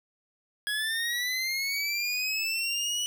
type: linear sweep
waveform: 25% pulse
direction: up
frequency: 1661.2 to 2960 Hz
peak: -24 dBFS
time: 0.67-3.06 s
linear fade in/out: 0 ms
effects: none